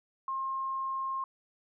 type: tone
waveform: sine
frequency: 1067 Hz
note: C6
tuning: 34 cents sharp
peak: -31 dBFS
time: 0.28-1.24 s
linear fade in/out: 2 ms
effects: none